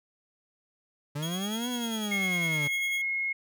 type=linear two-way sweep; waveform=40% pulse; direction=up then down; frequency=141.3 to 250.2 to 141.3 Hz; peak=-30 dBFS; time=1.15-2.68 s; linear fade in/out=10 ms; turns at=1.69 s
type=tone with tremolo; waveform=sawtooth; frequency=3290 Hz; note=G#7; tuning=17 cents flat; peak=-30 dBFS; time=1.22-3.02 s; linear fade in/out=10 ms; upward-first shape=sine; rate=10 Hz; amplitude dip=60%
type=tone; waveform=sine; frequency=2162 Hz; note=C#7; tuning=44 cents flat; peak=-27 dBFS; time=2.11-3.33 s; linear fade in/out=10 ms
effects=none